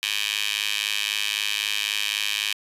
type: tone with high-pass filter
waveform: 15% pulse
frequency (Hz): 103.83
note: G#2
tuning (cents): 0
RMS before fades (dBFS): -26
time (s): 0.03-2.53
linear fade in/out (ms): 0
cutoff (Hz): 2800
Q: 3
effects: resampled to 32000 Hz